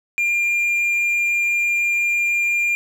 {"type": "tone", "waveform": "triangle", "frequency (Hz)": 2398, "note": "D7", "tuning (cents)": 36, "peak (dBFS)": -15, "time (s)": [0.18, 2.75], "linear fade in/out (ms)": 0, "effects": []}